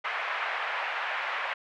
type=band-pass noise; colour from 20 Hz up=white; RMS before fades=-32 dBFS; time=0.04-1.54 s; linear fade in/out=10 ms; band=660 to 2300 Hz; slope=24 dB/octave; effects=none